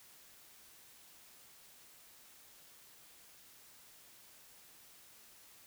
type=silence; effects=white hiss -60 dBFS RMS until 5.66 s